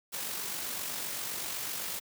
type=noise with amplitude modulation; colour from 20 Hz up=white; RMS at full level=-35 dBFS; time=0.12-2 s; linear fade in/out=20 ms; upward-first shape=sine; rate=47.8 Hz; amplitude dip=35%; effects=high-pass 100 Hz 12 dB/octave